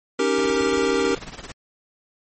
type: chord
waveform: square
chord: Eb dominant seventh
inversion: third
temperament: equal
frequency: 277.2 / 311.1 / 392 / 466.2 Hz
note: Db4 / Eb4 / G4 / Bb4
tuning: 0 / 0 / 0 / 0 cents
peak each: -26 / -29 / -23 / -23 dBFS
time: 0.19-1.15 s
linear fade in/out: 5 ms
type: noise with tremolo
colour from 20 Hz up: pink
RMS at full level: -34 dBFS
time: 0.38-1.52 s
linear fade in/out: 2 ms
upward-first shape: sine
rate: 18 Hz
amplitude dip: 80%
effects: MP3 32 kbps